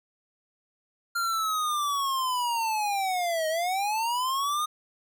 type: linear two-way sweep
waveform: square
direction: down then up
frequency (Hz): 1396.9 to 622.3 to 1240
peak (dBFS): -26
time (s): 1.15-4.66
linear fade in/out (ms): 10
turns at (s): 3.48
effects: none